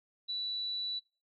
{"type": "tone", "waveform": "sine", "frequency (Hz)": 3951, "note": "B7", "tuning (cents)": 0, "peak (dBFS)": -33, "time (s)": [0.28, 1], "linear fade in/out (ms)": 20, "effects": ["noise-tail reverb RT60 0.3 s tail -21 dB re dry"]}